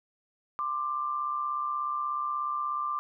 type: tone pair together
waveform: sine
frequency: 1046.4 / 1183 Hz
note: C6 / D6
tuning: 0 / +12 cents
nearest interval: major second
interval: 212 cents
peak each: -36 / -29 dBFS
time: 0.59-2.99 s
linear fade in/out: 0 ms
effects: none